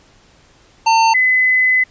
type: tone pair in turn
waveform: square / sine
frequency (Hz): 900 / 2020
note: A5 / B6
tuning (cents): +39 / +39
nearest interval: octave + major second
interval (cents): 1400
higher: second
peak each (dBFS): -10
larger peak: neither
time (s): 0.86-1.14 / 1.14-1.84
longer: second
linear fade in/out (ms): 10
effects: pink hiss -50 dBFS RMS until 1.9 s + resampled to 16000 Hz